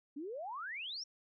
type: exponential sweep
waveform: sine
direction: up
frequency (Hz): 268.9 to 5750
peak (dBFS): -40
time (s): 0.16-1.04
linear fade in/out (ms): 10
effects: none